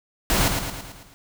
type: noise with echo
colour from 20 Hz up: pink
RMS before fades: -20 dBFS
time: 0.3-0.48 s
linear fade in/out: 0 ms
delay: 110 ms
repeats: 6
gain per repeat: -5 dB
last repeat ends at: 1.14 s
effects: none